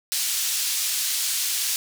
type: band-pass noise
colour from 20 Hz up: pink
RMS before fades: -25 dBFS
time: 0.12-1.76 s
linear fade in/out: 0 ms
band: 4100 to 16000 Hz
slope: 12 dB/octave
effects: none